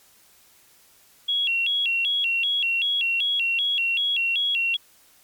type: tone with vibrato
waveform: sine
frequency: 3017 Hz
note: F#7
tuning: 33 cents sharp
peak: -20 dBFS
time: 1.28-4.77 s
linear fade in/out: 10 ms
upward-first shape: square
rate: 2.6 Hz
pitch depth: 170 cents each way
effects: white hiss -56 dBFS RMS until 5.23 s + MP3 96 kbps